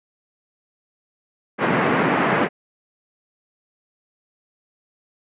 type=band-pass noise; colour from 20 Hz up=pink; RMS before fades=-19 dBFS; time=1.58-2.49 s; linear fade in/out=50 ms; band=170 to 2200 Hz; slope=24 dB/octave; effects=resampled to 8000 Hz